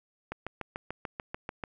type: click train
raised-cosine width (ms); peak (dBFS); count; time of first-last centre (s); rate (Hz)
0.5; -20; 10; 0.32-1.638; 6.83
effects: none